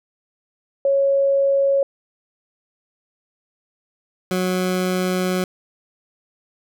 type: tone pair in turn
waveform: sine / 20% pulse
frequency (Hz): 552 / 183.62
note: C#5 / F#3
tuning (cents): -7 / -13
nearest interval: octave + perfect fifth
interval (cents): 1906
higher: first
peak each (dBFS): -14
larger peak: neither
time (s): 0.85-1.83 / 4.31-5.44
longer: second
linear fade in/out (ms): 2
effects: none